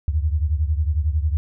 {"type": "beating tone pair", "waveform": "sine", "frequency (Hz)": [73.7, 84.7], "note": ["D2", "E2"], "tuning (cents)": [7, 48], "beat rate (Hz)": 11, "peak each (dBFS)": [-19, -23], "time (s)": [0.08, 1.37], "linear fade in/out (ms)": 0, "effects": []}